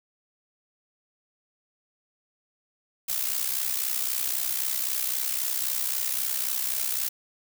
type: noise with amplitude modulation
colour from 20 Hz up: blue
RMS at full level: -25 dBFS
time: 3.08-7.09 s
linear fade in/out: 10 ms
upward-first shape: sine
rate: 63.8 Hz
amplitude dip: 70%
effects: none